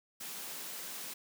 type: high-pass noise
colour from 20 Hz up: white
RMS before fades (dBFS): -43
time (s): 0.2-1.14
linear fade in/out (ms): 10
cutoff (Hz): 150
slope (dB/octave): 96
effects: none